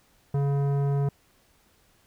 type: tone with tanh clipping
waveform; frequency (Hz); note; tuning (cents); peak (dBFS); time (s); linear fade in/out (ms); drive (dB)
triangle; 140.6; C#3; +25; -24; 0.34-1.09; 5; 18
effects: pink hiss -63 dBFS RMS until 2.06 s